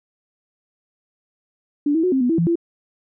sine tone with pitch steps, 290.6 / 324.1 / 365.4 / 265 / 246.2 / 329 / 168.2 / 338.3 Hz, D4 / E4 / F#4 / C4 / B3 / E4 / E3 / E4, -18 / -29 / -22 / +22 / -5 / -3 / +35 / +45 cents, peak -15 dBFS, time 1.86-2.556 s, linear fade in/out 5 ms, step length 87 ms, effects none

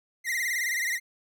45% pulse tone with vibrato, 1977 Hz, B6, 1 cent sharp, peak -26 dBFS, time 0.24-1 s, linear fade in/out 50 ms, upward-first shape sine, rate 19 Hz, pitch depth 110 cents each way, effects none

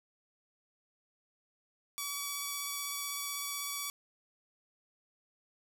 5% pulse tone with vibrato, 1140 Hz, C#6, 48 cents sharp, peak -24 dBFS, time 1.98-3.9 s, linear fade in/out 0 ms, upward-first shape square, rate 16 Hz, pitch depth 10 cents each way, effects none

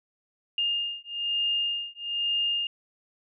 sine beating tone pair, 2822 / 2823.1 Hz, F7 / F7, +17 / +18 cents, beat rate 1.1 Hz, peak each -29 dBFS, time 0.58-2.67 s, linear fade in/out 2 ms, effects none

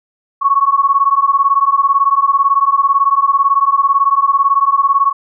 sine beating tone pair, 1100 / 1118 Hz, C#6 / C#6, -14 / +14 cents, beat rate 18 Hz, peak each -12 dBFS, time 0.41-5.13 s, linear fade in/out 20 ms, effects none

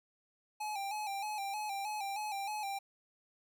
square tone with vibrato, 819 Hz, G#5, 24 cents flat, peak -37 dBFS, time 0.6-2.79 s, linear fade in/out 10 ms, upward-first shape square, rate 3.2 Hz, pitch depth 63 cents each way, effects none

